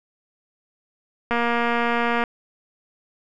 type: click train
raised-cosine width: 0.5 ms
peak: -8 dBFS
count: 220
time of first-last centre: 1.31-2.238 s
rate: 236 Hz
effects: none